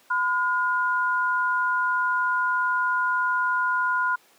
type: tone pair together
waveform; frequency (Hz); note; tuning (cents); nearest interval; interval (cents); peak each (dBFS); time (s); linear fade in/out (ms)
sine; 1010 / 1428.4; B5 / F6; +39 / +39; tritone; 600; -24 / -23; 0.1-4.16; 10
effects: pink hiss -57 dBFS RMS until 4.38 s + high-pass 400 Hz 12 dB/octave